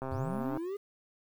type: click train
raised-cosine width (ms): 1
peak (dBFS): -24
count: 74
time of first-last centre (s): 0.02-0.573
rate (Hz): 132
type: linear sweep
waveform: triangle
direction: up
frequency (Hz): 77.78 to 415.3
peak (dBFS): -32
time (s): 0.11-0.77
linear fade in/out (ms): 10
effects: 10-bit